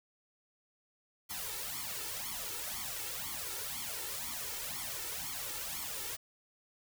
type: noise with flanger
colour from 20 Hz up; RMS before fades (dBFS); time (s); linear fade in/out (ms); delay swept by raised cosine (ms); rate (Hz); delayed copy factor
white; -40; 1.29-6.17; 20; 0.9 to 2.3; 2; +0.9
effects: none